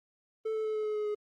triangle tone with pitch steps, 440 / 436.5 / 432.9 / 429.5 / 426 / 422.6 / 419.2 Hz, A4 / A4 / A4 / A4 / G#4 / G#4 / G#4, 0 / -14 / -28 / -42 / +44 / +30 / +16 cents, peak -28 dBFS, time 0.45-1.15 s, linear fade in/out 10 ms, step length 100 ms, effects Opus 24 kbps

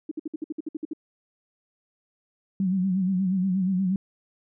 sine tone bursts, 311.1 Hz, D#4, in tune, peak -27 dBFS, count 11, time 0.09-0.934 s, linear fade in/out 5 ms, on 24 ms, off 58 ms
sine tone with vibrato, 187.7 Hz, F#3, 25 cents sharp, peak -21 dBFS, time 2.6-3.96 s, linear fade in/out 2 ms, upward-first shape sine, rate 8.4 Hz, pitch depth 74 cents each way
effects none

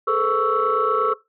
sine tone cluster, 420.5 / 449 / 509 / 1118 / 1321 Hz, G#4 / A4 / C5 / C#6 / E6, +22 / +35 / -48 / +14 / +3 cents, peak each -25 / -22 / -27 / -22 / -20 dBFS, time 0.07-1.14 s, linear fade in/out 10 ms, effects noise-tail reverb RT60 0.2 s tail -17 dB re dry + tanh soft clip ceiling -8 dBFS

